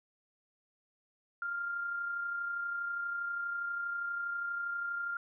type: tone with amplitude modulation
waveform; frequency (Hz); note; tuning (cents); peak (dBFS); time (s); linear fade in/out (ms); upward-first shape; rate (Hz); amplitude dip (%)
sine; 1396.9; F6; 0; -32; 1.42-5.17; 2; sine; 32.4; 35
effects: none